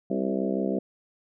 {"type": "harmonic tone with a mistuned harmonic", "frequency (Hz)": 65.9, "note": "C2", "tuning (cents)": 13, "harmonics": [3, 4, 5, 6, 7, 8, 9, 10], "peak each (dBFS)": [-29, -31, -33, -32, -36, -34, -38, -36], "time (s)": [0.1, 0.79], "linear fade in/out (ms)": 5, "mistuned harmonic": 6, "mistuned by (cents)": -31, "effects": []}